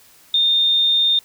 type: tone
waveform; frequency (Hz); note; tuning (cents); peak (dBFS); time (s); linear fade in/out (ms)
sine; 3639; A#7; -42; -13; 0.34-1.19; 2
effects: white hiss -50 dBFS RMS until 1.24 s